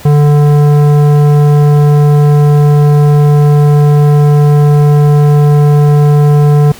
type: tone with tanh clipping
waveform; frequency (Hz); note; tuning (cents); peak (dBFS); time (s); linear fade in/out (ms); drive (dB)
sine; 146.83; D3; 0; -5; 0.05-6.72; 5; 14
effects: pink hiss -32 dBFS RMS until 6.79 s